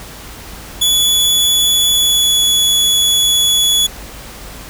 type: tone with pitch glide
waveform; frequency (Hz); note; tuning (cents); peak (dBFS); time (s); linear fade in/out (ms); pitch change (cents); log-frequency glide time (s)
sawtooth; 3421 to 3399; A7 to G#7; -49 to +39; -7; 0.81-3.87; 10; -12; 1.88-2.45
effects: added 50 Hz sine -35 dBFS peak until 4.69 s + pink hiss -33 dBFS RMS until 4.69 s